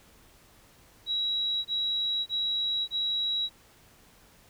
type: tone bursts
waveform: sine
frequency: 3877 Hz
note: B7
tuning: 33 cents flat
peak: -26 dBFS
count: 4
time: 1.06-3.495 s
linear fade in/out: 50 ms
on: 590 ms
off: 25 ms
effects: pink hiss -58 dBFS RMS until 4.49 s